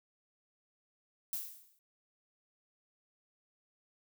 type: noise with exponential decay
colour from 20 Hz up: violet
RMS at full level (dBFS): -35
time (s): 1.33-1.79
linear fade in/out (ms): 1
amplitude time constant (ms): 100
effects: none